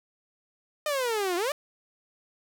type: exponential two-way sweep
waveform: sawtooth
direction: down then up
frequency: 617 to 340 to 616 Hz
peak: -22 dBFS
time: 0.86-1.52 s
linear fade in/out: 2 ms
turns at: 1.36 s
effects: none